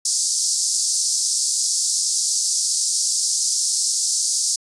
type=band-pass noise; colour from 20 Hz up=pink; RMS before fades=-21 dBFS; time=0.05-4.56 s; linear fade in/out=5 ms; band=4800 to 9500 Hz; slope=48 dB/octave; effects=resampled to 24000 Hz